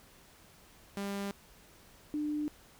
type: tone pair in turn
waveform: sawtooth / sine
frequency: 199.5 / 298.9 Hz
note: G3 / D4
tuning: +31 / +31 cents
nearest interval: perfect fifth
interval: 700 cents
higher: second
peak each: -31 / -31 dBFS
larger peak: neither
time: 0.97-1.31 / 2.14-2.48 s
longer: neither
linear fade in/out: 0 ms
effects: pink hiss -59 dBFS RMS until 2.79 s